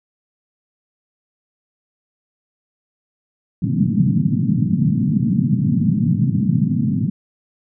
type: band-pass noise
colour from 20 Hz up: white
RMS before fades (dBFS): -17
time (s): 3.62-7.1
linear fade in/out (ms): 5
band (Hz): 110 to 240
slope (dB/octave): 48
effects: none